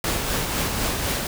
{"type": "noise with tremolo", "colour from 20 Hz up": "pink", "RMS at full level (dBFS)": -23, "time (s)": [0.04, 1.27], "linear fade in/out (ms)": 2, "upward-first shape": "triangle", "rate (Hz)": 4, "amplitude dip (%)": 40, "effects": []}